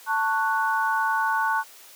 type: chord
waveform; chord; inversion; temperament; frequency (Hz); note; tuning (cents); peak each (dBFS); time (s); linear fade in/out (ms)
sine; F# minor; first; just; 888 / 1110 / 1480; A5 / C#6 / F#6; +16 / +2 / 0; -24 / -27 / -25; 0.06-1.64; 50
effects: white hiss -48 dBFS RMS until 1.95 s + high-pass 400 Hz 12 dB/octave